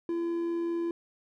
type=tone with amplitude modulation; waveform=triangle; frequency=338.8 Hz; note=E4; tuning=48 cents sharp; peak=-25 dBFS; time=0.09-0.91 s; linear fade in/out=2 ms; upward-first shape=sine; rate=84.8 Hz; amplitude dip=25%; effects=none